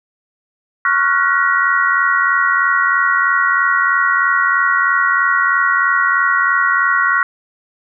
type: chord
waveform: sine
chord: Gb major seventh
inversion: second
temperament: equal with one note detuned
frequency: 1108.7 / 1396.9 / 1480 / 1909.3 Hz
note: Db6 / F6 / Gb6 / Bb6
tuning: 0 / 0 / 0 / +41 cents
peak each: -17 dBFS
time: 0.85-7.23 s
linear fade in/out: 2 ms
effects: none